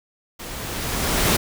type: noise with level ramp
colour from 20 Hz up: pink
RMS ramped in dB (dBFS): -35 to -17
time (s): 0.39-1.37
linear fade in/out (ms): 10
effects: none